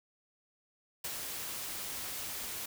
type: noise with ADSR envelope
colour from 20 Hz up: white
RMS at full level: -36 dBFS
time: 1.04-2.66 s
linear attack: 7 ms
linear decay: 35 ms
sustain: -4 dB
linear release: 7 ms
effects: none